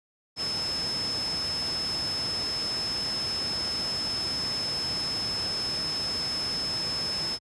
sine tone in noise, 5210 Hz, E8, 21 cents flat, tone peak -28 dBFS, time 0.36-7.39 s, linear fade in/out 50 ms, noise pink, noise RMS -36 dBFS, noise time 0.36-7.39 s, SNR +5 dB, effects high-pass 80 Hz 12 dB/octave + resampled to 24000 Hz

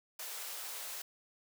white high-pass noise, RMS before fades -43 dBFS, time 0.19-1.02 s, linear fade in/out 5 ms, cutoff 450 Hz, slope 24 dB/octave, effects none

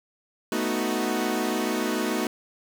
sawtooth chord, B dominant seventh, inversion third, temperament equal, 220 / 246.9 / 311.1 / 370 Hz, A3 / B3 / D#4 / F#4, 0 / 0 / 0 / 0 cents, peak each -26 dBFS, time 0.52-2.27 s, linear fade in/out 2 ms, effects 7-bit

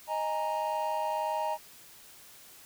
triangle chord, D# suspended fourth, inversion none, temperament equal, 622.3 / 830.6 / 932.3 Hz, D#5 / G#5 / A#5, 0 / 0 / 0 cents, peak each -32 / -33 / -30 dBFS, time 0.07-1.58 s, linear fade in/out 50 ms, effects white hiss -53 dBFS RMS until 2.65 s

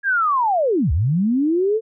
sine linear two-way sweep, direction down then up, 1658 to 64.7 to 456.4 Hz, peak -15 dBFS, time 0.03-1.81 s, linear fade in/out 50 ms, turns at 0.92 s, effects none

